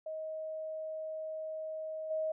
sine tone with level steps, 630 Hz, D#5, 21 cents sharp, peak -37 / -31 dBFS, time 0.06-2.32 s, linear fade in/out 5 ms, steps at 2.1 s, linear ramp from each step 10 ms, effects none

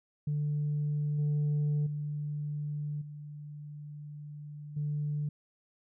sine tone with level steps, 147.9 Hz, D3, 13 cents sharp, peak -27 / -24 / -32 / -41 / -29 dBFS, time 0.27-5.29 s, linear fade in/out 5 ms, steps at 1.18 / 1.86 / 3.01 / 4.76 s, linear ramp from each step 10 ms, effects tanh soft clip ceiling -25 dBFS

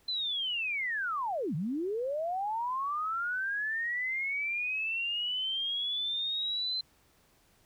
sine linear two-way sweep, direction down then up, 4100 to 138.59 to 4100 Hz, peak -30 dBFS, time 0.08-6.81 s, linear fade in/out 5 ms, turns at 1.55 s, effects pink hiss -66 dBFS RMS until 7.65 s

